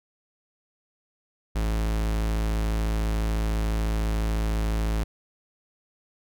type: tone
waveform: 45% pulse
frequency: 54 Hz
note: A1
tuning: 32 cents flat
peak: -23 dBFS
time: 1.55-5.04 s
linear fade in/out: 10 ms
effects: none